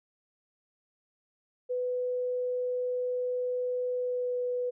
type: tone with pitch glide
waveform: sine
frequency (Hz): 498 to 494.3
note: B4 to B4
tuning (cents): +14 to +1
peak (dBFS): -28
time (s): 1.69-4.71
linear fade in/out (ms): 20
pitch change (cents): -13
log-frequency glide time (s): 3.95-4.39
effects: none